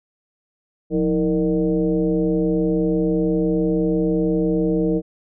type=tone with frequency modulation; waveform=sine; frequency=320 Hz; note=D#4; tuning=49 cents sharp; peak=-16 dBFS; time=0.9-5.02 s; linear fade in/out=50 ms; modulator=143 Hz; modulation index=1.3; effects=none

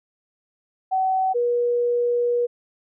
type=tone pair in turn; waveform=sine; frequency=757 / 481.4 Hz; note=F#5 / B4; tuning=+39 / -44 cents; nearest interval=minor sixth; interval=783 cents; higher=first; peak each=-18 dBFS; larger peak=neither; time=0.91-1.34 / 1.34-2.47 s; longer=second; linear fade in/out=20 ms; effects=none

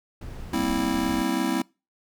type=noise; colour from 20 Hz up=brown; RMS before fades=-37 dBFS; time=0.21-1.22 s; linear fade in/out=5 ms
type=chord; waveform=square; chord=C dominant seventh; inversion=second; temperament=just; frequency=196.22 / 235.5 / 261.6 / 327 Hz; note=G3 / Bb3 / C4 / E4; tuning=+2 / +18 / 0 / -14 cents; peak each=-32 / -31 / -28 / -28 dBFS; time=0.53-1.62 s; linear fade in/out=5 ms
effects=noise-tail reverb RT60 0.3 s tail -25 dB re dry

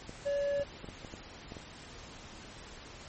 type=clicks; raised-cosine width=2 ms; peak=-30 dBFS; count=8; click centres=0.094 / 0.597 / 0.844 / 0.888 / 1.048 / 1.139 / 1.521 / 1.568 s
type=tone; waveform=triangle; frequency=568 Hz; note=C#5; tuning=42 cents sharp; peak=-27 dBFS; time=0.25-0.64 s; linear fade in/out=20 ms
effects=pink hiss -49 dBFS RMS until 3.08 s + MP3 32 kbps

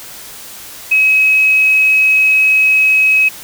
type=tone; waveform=sine; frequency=2553 Hz; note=D#7; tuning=44 cents sharp; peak=-7 dBFS; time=0.91-3.29 s; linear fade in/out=10 ms; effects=white hiss -32 dBFS RMS until 3.43 s

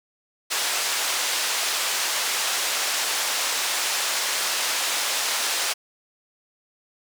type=band-pass noise; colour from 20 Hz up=white; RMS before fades=-25 dBFS; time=0.5-5.74 s; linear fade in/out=20 ms; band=590 to 7200 Hz; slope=12 dB/octave; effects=none

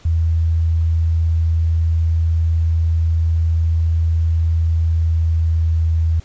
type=tone with pitch glide; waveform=sine; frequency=81.9 to 81.33 Hz; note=E2 to E2; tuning=-11 to -23 cents; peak=-13 dBFS; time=0.05-6.2 s; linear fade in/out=5 ms; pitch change=-12 cents; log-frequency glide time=4.6-5.84 s; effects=pink hiss -48 dBFS RMS until 6.24 s + resampled to 16000 Hz

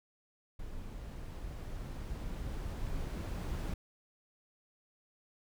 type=noise with level ramp; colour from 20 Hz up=brown; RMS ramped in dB=-45 to -35 dBFS; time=0.59-3.74 s; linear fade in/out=5 ms; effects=none

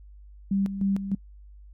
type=tone with tremolo; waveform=sine; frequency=196.3 Hz; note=G3; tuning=3 cents sharp; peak=-21 dBFS; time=0.51-1.15 s; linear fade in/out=5 ms; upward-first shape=square; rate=3.3 Hz; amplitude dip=65%; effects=noise-tail reverb RT60 0.1 s tail -26 dB re dry + added 50 Hz sine -45 dBFS peak until 1.73 s

